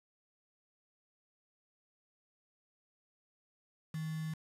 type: tone with quantisation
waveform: sine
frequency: 158.3 Hz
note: D#3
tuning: 30 cents sharp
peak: -36 dBFS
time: 3.94-4.34 s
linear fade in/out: 5 ms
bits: 8
effects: resampled to 32000 Hz

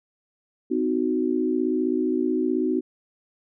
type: chord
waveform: sine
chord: C diminished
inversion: none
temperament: equal with one note detuned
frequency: 255.5 / 311.1 / 370 Hz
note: C4 / Eb4 / Gb4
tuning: -41 / 0 / 0 cents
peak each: -25 dBFS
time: 0.7-2.81 s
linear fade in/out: 20 ms
effects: none

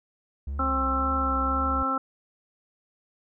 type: tone with vibrato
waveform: triangle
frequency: 68 Hz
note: C#2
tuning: 33 cents flat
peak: -27 dBFS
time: 0.47-1.83 s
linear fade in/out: 5 ms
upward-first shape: triangle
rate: 1.9 Hz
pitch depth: 110 cents each way
type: harmonic tone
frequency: 265.7 Hz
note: C4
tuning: 27 cents sharp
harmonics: 1 / 2 / 3 / 4 / 5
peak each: -31 / -35 / -35 / -34 / -25 dBFS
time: 0.59-1.98 s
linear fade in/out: 5 ms
effects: none

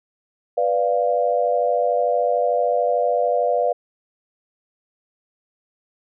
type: chord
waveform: sine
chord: B diminished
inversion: none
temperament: equal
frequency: 493.9 / 587.3 / 698.5 Hz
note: B4 / D5 / F5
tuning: 0 / 0 / 0 cents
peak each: -21 dBFS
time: 0.57-3.73 s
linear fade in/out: 10 ms
effects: none

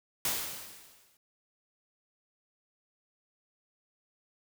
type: noise with exponential decay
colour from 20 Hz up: white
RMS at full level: -29 dBFS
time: 0.25-1.17 s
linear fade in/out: 2 ms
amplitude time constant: 200 ms
effects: none

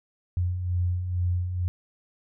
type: beating tone pair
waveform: sine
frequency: 87.31 / 89.51 Hz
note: F2 / F2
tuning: 0 / +43 cents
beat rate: 2.2 Hz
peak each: -33 / -24 dBFS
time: 0.37-1.68 s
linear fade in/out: 0 ms
effects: none

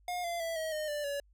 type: tone with pitch steps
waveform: square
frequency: 714 / 687.3 / 661.6 / 636.8 / 613 / 590.1 / 568 Hz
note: F5 / F5 / E5 / D#5 / D#5 / D5 / C#5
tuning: +38 / -28 / +6 / +40 / -26 / +8 / +42 cents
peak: -34 dBFS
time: 0.08-1.2 s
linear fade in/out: 2 ms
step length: 160 ms
effects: added 50 Hz sine -61 dBFS peak until 1.33 s

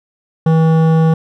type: tone with hard clipping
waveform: sine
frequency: 161.2 Hz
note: E3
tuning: 38 cents flat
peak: -10 dBFS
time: 0.46-1.14 s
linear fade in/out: 5 ms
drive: 13 dB
effects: none

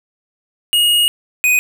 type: tone pair in turn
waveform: square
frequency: 2873 / 2493 Hz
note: F7 / D#7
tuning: +48 / +3 cents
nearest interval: major second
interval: 245 cents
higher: first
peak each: -11 dBFS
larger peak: neither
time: 0.73-1.08 / 1.44-1.59 s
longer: first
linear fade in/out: 0 ms
effects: none

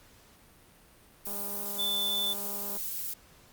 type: noise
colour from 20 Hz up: violet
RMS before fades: -35 dBFS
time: 1.25-3.14 s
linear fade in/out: 10 ms
type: click train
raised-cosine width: 1 ms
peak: -32 dBFS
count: 304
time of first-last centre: 1.27-2.77 s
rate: 202 Hz
type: tone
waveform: sine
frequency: 3520 Hz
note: A7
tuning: in tune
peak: -28 dBFS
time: 1.78-2.34 s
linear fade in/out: 20 ms
effects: pink hiss -58 dBFS RMS until 3.52 s + Opus 48 kbps

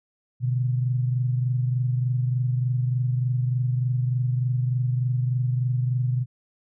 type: tone pair together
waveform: sine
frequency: 123.47 / 146.83 Hz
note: B2 / D3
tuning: 0 / 0 cents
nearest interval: minor third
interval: 300 cents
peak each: -21 / -30 dBFS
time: 0.4-6.26 s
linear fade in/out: 50 ms
effects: none

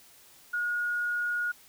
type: tone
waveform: sine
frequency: 1441 Hz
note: F#6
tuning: 46 cents flat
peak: -27 dBFS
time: 0.53-1.52 s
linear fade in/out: 10 ms
effects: white hiss -56 dBFS RMS until 1.68 s

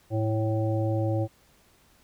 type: harmonic tone with a mistuned harmonic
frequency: 110.1 Hz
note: A2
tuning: 2 cents sharp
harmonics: 1 / 3 / 5 / 7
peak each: -25 / -30 / -31 / -37 dBFS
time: 0.1-1.28 s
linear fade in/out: 50 ms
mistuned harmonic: 1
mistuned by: -20 cents
effects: pink hiss -61 dBFS RMS until 2.03 s

